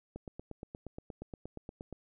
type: click train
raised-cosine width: 2 ms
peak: -29 dBFS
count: 16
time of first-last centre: 0.16-1.927 s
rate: 8.49 Hz
effects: none